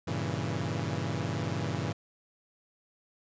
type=chord; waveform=sawtooth; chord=G diminished seventh; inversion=none; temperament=equal; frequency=98 / 116.54 / 138.59 / 164.81 Hz; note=G2 / Bb2 / Db3 / Fb3; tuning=0 / 0 / 0 / 0 cents; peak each=-32 dBFS; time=0.07-1.93 s; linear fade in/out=10 ms; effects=resampled to 16000 Hz